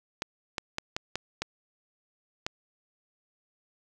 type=clicks; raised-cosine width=0.2 ms; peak=-13 dBFS; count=7; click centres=0.221 / 0.582 / 0.784 / 0.965 / 1.156 / 1.42 / 2.465 s; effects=none